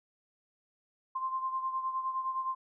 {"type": "beating tone pair", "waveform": "sine", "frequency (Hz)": [1047, 1056.7], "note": ["C6", "C6"], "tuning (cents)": [1, 17], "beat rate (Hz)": 9.7, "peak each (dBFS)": [-32, -39], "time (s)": [1.15, 2.55], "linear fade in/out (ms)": 10, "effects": []}